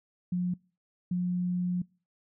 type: tone bursts at uneven times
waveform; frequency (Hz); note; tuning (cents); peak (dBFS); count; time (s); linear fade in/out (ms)
sine; 178.9; F3; +42; -26; 2; 0.32-0.54 / 1.11-1.82; 5
effects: noise-tail reverb RT60 0.4 s tail -26 dB re dry